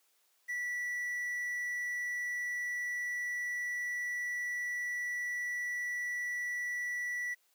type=tone with quantisation; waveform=triangle; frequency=1955 Hz; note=B6; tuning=18 cents flat; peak=-32 dBFS; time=0.48-7.35 s; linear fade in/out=20 ms; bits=10; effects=white hiss -72 dBFS RMS until 7.54 s + high-pass 400 Hz 12 dB/octave